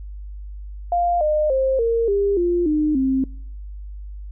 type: tone with pitch steps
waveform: sine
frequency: 698.5 / 608.1 / 529.4 / 460.8 / 401.2 / 349.2 / 304 / 264.7 Hz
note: F5 / D#5 / C5 / A#4 / G4 / F4 / D#4 / C4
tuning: 0 / -40 / +20 / -20 / +40 / 0 / -40 / +20 cents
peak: -16 dBFS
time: 0.92-3.24 s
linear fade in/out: 2 ms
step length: 290 ms
effects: noise-tail reverb RT60 0.7 s tail -26 dB re dry + added 50 Hz sine -31 dBFS peak until 4.31 s